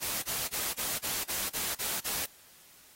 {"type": "noise bursts", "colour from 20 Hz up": "white", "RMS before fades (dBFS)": -33, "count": 9, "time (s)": [0.01, 2.262], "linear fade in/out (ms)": 20, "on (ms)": 220, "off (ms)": 34, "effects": ["white hiss -57 dBFS RMS until 2.95 s", "AAC 48 kbps"]}